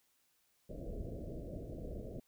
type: low-pass noise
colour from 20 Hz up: pink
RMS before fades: -44 dBFS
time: 0.69-2.2 s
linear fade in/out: 5 ms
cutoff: 660 Hz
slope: 96 dB/octave
effects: white hiss -75 dBFS RMS until 2.27 s